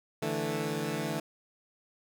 15% pulse chord, D suspended second, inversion none, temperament equal, 146.83 / 164.81 / 220 Hz, D3 / E3 / A3, 0 / 0 / 0 cents, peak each -29 dBFS, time 0.22-1.2 s, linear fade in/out 5 ms, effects none

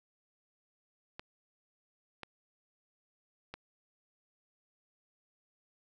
clicks, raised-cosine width 0.3 ms, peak -26 dBFS, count 3, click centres 1.195 / 2.233 / 3.54 s, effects none

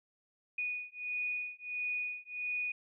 sine beating tone pair, 2469 / 2470.5 Hz, D#7 / D#7, -14 / -13 cents, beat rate 1.5 Hz, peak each -38 / -38 dBFS, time 0.58-2.72 s, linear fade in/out 5 ms, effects none

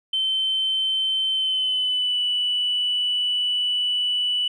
sine tone with pitch glide, 3087 to 2965 Hz, G7 to F#7, -27 to +3 cents, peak -19 dBFS, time 0.13-4.48 s, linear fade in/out 5 ms, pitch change -70 cents, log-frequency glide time 1.32-2.21 s, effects tanh soft clip ceiling -15 dBFS

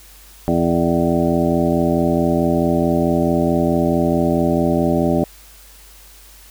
harmonic tone with a mistuned harmonic, 84.6 Hz, E2, 45 cents sharp, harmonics 1 / 2 / 3 / 4 / 5 / 7 / 8 / 9, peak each -27 / -20 / -19 / -21 / -24 / -21 / -30 / -26 dBFS, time 0.48-5.24 s, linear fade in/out 0 ms, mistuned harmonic 8, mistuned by -29 cents, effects added 50 Hz sine -45 dBFS peak until 6.5 s + white hiss -45 dBFS RMS until 6.5 s

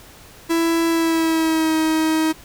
45% pulse tone with pitch glide, 331.7 to 316.7 Hz, E4 to D#4, +11 to +31 cents, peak -16 dBFS, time 0.49-2.33 s, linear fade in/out 20 ms, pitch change -80 cents, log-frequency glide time 0.88-1.75 s, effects pink hiss -44 dBFS RMS until 2.44 s

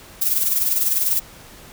violet noise with tremolo, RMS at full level -17 dBFS, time 0.21-1.2 s, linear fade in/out 10 ms, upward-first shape sine, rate 20 Hz, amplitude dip 55%, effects pink hiss -43 dBFS RMS until 1.72 s

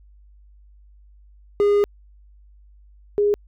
triangle / sine tone pair in turn, 409.1 / 411.7 Hz, G#4 / G#4, -26 / -15 cents, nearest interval unison, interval 11 cents, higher second, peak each -12 / -15 dBFS, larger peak first, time 1.6-1.84 / 3.18-3.34 s, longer first, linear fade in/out 0 ms, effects added 50 Hz sine -47 dBFS peak until 3.47 s

